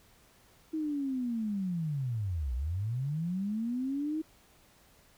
sine linear two-way sweep, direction down then up, 320 to 58.27 to 320 Hz, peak -30 dBFS, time 0.73-4.22 s, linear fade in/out 10 ms, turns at 2.54 s, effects pink hiss -62 dBFS RMS until 5.17 s

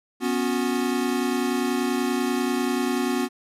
square chord, B suspended second, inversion none, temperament equal with one note detuned, 246.9 / 277.2 / 363.6 Hz, B3 / C#4 / F#4, 0 / 0 / -30 cents, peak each -26 / -28 / -28 dBFS, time 0.2-3.29 s, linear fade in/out 50 ms, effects resampled to 32000 Hz

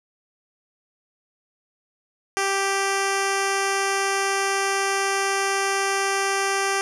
10% pulse tone with low-pass filter, 392 Hz, G4, in tune, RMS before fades -23 dBFS, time 2.37-6.81 s, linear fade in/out 0 ms, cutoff 8500 Hz, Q 1.6, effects none

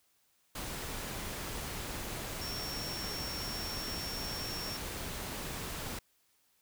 sine tone in noise, 5480 Hz, F8, 34 cents flat, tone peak -40 dBFS, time 2.41-4.77 s, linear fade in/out 5 ms, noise pink, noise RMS -40 dBFS, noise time 0.55-5.99 s, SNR -3 dB, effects white hiss -72 dBFS RMS until 6.61 s

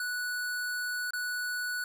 square tone with dropouts, 1476 Hz, F#6, 5 cents flat, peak -32 dBFS, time 0-1.84 s, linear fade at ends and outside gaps 2 ms, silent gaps 1.107-1.134 s, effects none

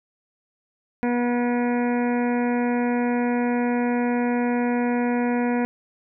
harmonic tone, 242.2 Hz, B3, 34 cents flat, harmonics 1 / 2 / 3 / 4 / 6 / 7 / 8 / 9 / 10, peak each -21 / -27 / -31 / -33 / -37 / -38 / -39 / -40 / -41 dBFS, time 1.03-5.65 s, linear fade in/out 0 ms, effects none

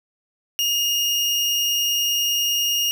30% pulse tone, 2845 Hz, F7, 31 cents sharp, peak -16 dBFS, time 0.59-2.91 s, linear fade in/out 0 ms, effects none

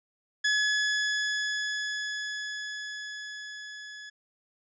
sawtooth tone with level ramp, 1699 Hz, G#6, 39 cents sharp, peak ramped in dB -19 to -38 dBFS, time 0.44-4.1 s, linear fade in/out 10 ms, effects resampled to 16000 Hz

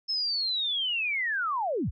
sine linear sweep, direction down, 5274 to 30.87 Hz, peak -26 dBFS, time 0.08-1.91 s, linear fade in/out 20 ms, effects none

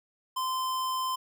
square tone, 1034 Hz, C6, 21 cents flat, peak -29 dBFS, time 0.36-1.16 s, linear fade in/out 10 ms, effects none

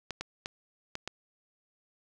clicks, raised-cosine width 0.2 ms, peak -18 dBFS, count 5, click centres 0.107 / 0.21 / 0.459 / 0.954 / 1.076 s, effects none

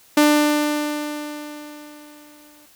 sawtooth tone with exponential decay, 297.5 Hz, D4, 22 cents sharp, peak -7 dBFS, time 0.17-2.66 s, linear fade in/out 5 ms, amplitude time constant 540 ms, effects white hiss -52 dBFS RMS until 2.75 s

